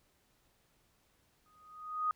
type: tone with exponential growth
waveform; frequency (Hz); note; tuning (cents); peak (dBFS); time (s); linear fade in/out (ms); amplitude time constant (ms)
sine; 1244.5; D#6; 0; -27; 1.46-2.11; 1; 140
effects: pink hiss -72 dBFS RMS until 2.15 s